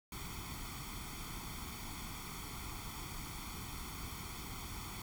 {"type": "noise with comb filter", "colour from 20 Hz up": "pink", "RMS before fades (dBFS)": -45, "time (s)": [0.12, 5.02], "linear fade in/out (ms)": 2, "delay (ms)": 0.89, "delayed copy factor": 0.8, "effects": []}